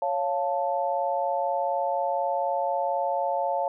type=chord; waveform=sine; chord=Db augmented; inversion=none; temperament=equal; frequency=554.4 / 698.5 / 880 Hz; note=Db5 / F5 / A5; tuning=0 / 0 / 0 cents; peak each=-28 dBFS; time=0.02-3.68 s; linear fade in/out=2 ms; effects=none